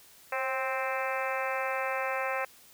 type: harmonic tone with a mistuned harmonic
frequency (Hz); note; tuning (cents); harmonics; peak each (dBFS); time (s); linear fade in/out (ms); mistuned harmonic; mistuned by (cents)
261.6; C4; 0; 2 / 3 / 4 / 5 / 6 / 7 / 8 / 9 / 10; -34 / -36 / -37 / -38 / -39 / -39 / -40 / -41 / -41; 0.32-2.45; 5; 2; +34
effects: white hiss -56 dBFS RMS until 2.73 s